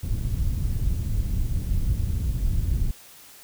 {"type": "low-pass noise", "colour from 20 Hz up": "pink", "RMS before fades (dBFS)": -24, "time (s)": [0.03, 2.91], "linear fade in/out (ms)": 5, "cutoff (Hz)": 100, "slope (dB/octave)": 12, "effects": ["white hiss -48 dBFS RMS until 3.43 s"]}